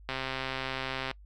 click train, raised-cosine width 0.3 ms, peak -17 dBFS, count 136, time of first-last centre 0.09-1.113 s, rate 132 Hz, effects noise-tail reverb RT60 0.1 s tail -24 dB re dry + added 50 Hz sine -49 dBFS peak until 1.25 s

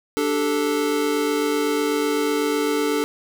square chord, D suspended fourth, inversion none, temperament equal, 293.7 / 392 / 440 Hz, D4 / G4 / A4, 0 / 0 / 0 cents, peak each -24 / -29 / -23 dBFS, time 0.17-3.04 s, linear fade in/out 0 ms, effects 8-bit

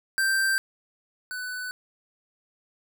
square tone pair in turn, 1568 / 1496.3 Hz, G6 / F#6, 0 / +19 cents, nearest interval minor second, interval 81 cents, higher first, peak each -22 / -32 dBFS, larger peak first, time 0.18-0.58 / 1.31-1.71 s, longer neither, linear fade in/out 0 ms, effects none

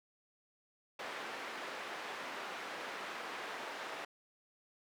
white band-pass noise, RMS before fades -44 dBFS, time 0.99-4.05 s, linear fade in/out 5 ms, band 360 to 1900 Hz, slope 12 dB/octave, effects none

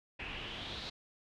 pink noise with low-pass filter sweep, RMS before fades -43 dBFS, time 0.19-0.9 s, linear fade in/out 10 ms, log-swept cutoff 2500 to 4100 Hz, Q 4.8, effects none

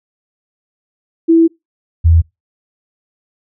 sine tone pair in turn, 329.6 / 82.69 Hz, E4 / E2, 0 / +6 cents, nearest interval 2 octaves, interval 2394 cents, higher first, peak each -5 dBFS, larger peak neither, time 1.28-1.48 / 2.04-2.22 s, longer first, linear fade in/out 20 ms, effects noise-tail reverb RT60 0.2 s tail -25 dB re dry

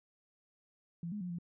sine tone with pitch steps, 169.6 / 208.1 / 178.9 / 172.3 Hz, E3 / G#3 / F3 / F3, +50 / +4 / +42 / -23 cents, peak -37 dBFS, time 1.03-1.386 s, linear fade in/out 2 ms, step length 89 ms, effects none

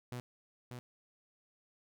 sawtooth tone with echo, 123.1 Hz, B2, 5 cents flat, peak -36 dBFS, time 0.12-0.2 s, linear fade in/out 0 ms, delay 590 ms, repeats 1, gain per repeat -4 dB, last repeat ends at 0.79 s, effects none

